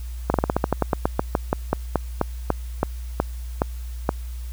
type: slowing click train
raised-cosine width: 1 ms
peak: -4 dBFS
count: 22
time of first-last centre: 0.3-4.091 s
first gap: 41 ms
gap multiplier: 1.13
effects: added 60 Hz sine -29 dBFS peak until 4.52 s + white hiss -49 dBFS RMS until 4.52 s